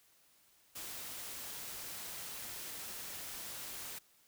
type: noise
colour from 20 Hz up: white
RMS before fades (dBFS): -45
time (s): 0.75-3.99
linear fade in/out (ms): 10
effects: white hiss -68 dBFS RMS until 4.27 s